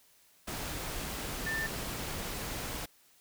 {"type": "tone in noise", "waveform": "sine", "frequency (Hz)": 1785, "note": "A6", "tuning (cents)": 24, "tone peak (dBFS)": -32, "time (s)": [1.46, 1.67], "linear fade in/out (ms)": 10, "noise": "pink", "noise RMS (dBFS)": -38, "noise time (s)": [0.47, 2.86], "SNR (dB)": 3, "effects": ["white hiss -64 dBFS RMS until 3.2 s"]}